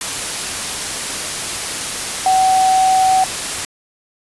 sine tone in noise, 755 Hz, F#5, 35 cents sharp, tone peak -10 dBFS, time 2.26-3.24 s, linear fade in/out 2 ms, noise white, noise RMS -22 dBFS, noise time 0.01-3.65 s, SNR +9 dB, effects resampled to 24000 Hz

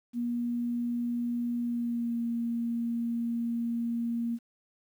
sine tone with pitch glide, 239.1 to 233.9 Hz, A#3 to A#3, +44 to +6 cents, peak -28 dBFS, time 0.13-4.39 s, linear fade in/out 50 ms, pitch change -38 cents, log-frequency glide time 1.6-2.2 s, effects 10-bit

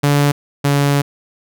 sawtooth tone pair in turn, 143.9 / 142.17 Hz, D3 / C#3, -35 / +44 cents, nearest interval unison, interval 21 cents, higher first, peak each -7 / -8 dBFS, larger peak first, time 0.03-0.32 / 0.64-1.02 s, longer second, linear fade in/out 10 ms, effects none

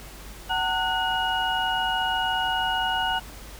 sine tone cluster, 754 / 900 / 1469 / 2890 Hz, F#5 / A5 / F#6 / F#7, +32 / +39 / -13 / -41 cents, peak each -28 dBFS, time 0.49-3.2 s, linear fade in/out 20 ms, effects added 50 Hz sine -43 dBFS peak until 3.59 s + pink hiss -44 dBFS RMS until 3.59 s

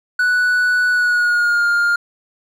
triangle tone with pitch glide, 1480 to 1408.3 Hz, F#6 to F6, 0 to +14 cents, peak -11 dBFS, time 0.19-1.96 s, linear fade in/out 5 ms, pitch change -86 cents, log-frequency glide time 0.9-1.67 s, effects none

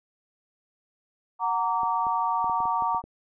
sine chord, Gb augmented, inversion none, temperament just, 740 / 925 / 1156.2 Hz, Gb5 / Bb5 / D6, 0 / -14 / -27 cents, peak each -30 / -25 / -28 dBFS, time 1.39-3.02 s, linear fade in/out 50 ms
clicks, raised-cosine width 2 ms, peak -29 dBFS, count 9, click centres 1.833 / 2.068 / 2.444 / 2.497 / 2.604 / 2.655 / 2.823 / 2.947 / 3.04 s
effects none

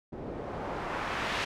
white noise with low-pass filter sweep, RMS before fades -35 dBFS, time 0.12-1.45 s, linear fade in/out 10 ms, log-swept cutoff 380 to 2700 Hz, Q 1, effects none

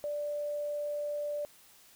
sine tone, 587.3 Hz, D5, in tune, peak -32 dBFS, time 0.04-1.45 s, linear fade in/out 0 ms, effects white hiss -59 dBFS RMS until 1.95 s

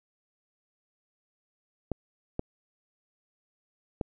clicks, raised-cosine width 2 ms, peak -16 dBFS, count 3, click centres 1.917 / 2.394 / 4.012 s, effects none

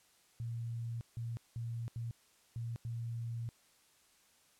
sine tone bursts at uneven times, 116.54 Hz, A#2, in tune, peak -37 dBFS, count 6, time 0.4-1.01 / 1.17-1.37 / 1.56-1.88 / 1.96-2.11 / 2.56-2.76 / 2.85-3.49 s, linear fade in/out 0 ms, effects white hiss -68 dBFS RMS until 4.59 s + low-pass 11000 Hz 12 dB/octave

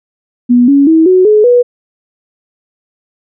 sine tone with pitch steps, 244 / 280.3 / 322 / 369.8 / 424.8 / 488 Hz, B3 / C#4 / E4 / F#4 / G#4 / B4, -21 / +19 / -41 / -1 / +39 / -21 cents, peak -3 dBFS, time 0.49-1.63 s, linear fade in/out 20 ms, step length 190 ms, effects none

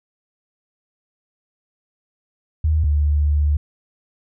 sine tone pair in turn, 77.78 / 73.78 Hz, D#2 / D2, 0 / +9 cents, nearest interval minor second, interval 91 cents, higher first, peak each -14 dBFS, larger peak neither, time 2.64-2.84 / 2.84-3.57 s, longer second, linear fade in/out 5 ms, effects none

